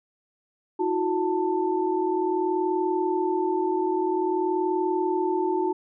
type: tone cluster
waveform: sine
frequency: 325 / 365.5 / 887 Hz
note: E4 / F#4 / A5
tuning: -24 / -21 / +14 cents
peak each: -28 / -24 / -28 dBFS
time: 0.79-5.73 s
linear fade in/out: 10 ms
effects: none